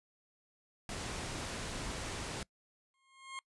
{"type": "low-pass noise", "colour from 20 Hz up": "pink", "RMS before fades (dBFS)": -41, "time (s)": [0.89, 2.43], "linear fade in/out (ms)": 2, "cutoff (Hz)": 9900, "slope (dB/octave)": 24}
{"type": "tone with exponential growth", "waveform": "20% pulse", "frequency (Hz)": 1071, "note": "C6", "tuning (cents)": 40, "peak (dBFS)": -34, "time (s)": [2.94, 3.39], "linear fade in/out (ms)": 1, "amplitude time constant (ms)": 96}
{"effects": ["noise-tail reverb RT60 0.1 s tail -24 dB re dry", "resampled to 24000 Hz"]}